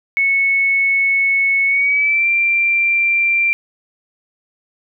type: tone with pitch glide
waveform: sine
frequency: 2205 to 2363 Hz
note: C#7 to D7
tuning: -10 to +10 cents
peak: -12 dBFS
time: 0.17-3.53 s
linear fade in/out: 0 ms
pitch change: +120 cents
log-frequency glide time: 1.66-2.28 s
effects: none